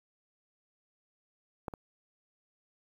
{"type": "clicks", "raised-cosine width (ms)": 1, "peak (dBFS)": [-21, -27], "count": 2, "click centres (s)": [1.682, 1.738], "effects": ["9-bit"]}